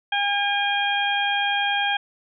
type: harmonic tone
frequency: 809 Hz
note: G#5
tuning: 46 cents flat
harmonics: 1 / 2 / 3 / 4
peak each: -24 / -25 / -28 / -26 dBFS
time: 0.12-1.97 s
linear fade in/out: 5 ms
effects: none